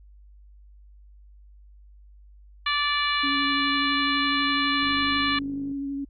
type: harmonic tone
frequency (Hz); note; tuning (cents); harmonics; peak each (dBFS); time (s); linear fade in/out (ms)
583; D5; -13; 2 / 3 / 4 / 5 / 6 / 7; -26 / -28 / -29 / -30 / -31 / -31; 2.66-5.39; 5
type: tone with vibrato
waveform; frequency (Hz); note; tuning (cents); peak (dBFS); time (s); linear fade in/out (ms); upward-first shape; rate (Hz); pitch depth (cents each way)
sine; 278.3; C#4; +7; -27; 3.23-6.05; 10; triangle; 12; 21
type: click train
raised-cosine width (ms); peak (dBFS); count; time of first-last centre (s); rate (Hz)
3; -30; 46; 4.83-5.714; 50.9
effects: added 50 Hz sine -47 dBFS peak until 6.09 s + MP3 96 kbps